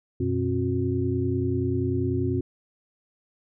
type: tone cluster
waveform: sine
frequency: 91.5 / 121.7 / 267.2 / 363 Hz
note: F#2 / B2 / C4 / F#4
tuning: -19 / -25 / +36 / -33 cents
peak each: -28 dBFS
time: 0.2-2.41 s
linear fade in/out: 5 ms
effects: none